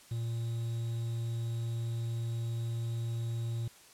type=tone with quantisation; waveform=triangle; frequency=115.9 Hz; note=A#2; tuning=10 cents flat; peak=-30 dBFS; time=0.11-3.68 s; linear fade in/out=5 ms; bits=9; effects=white hiss -57 dBFS RMS until 3.93 s + low-pass 11000 Hz 12 dB/octave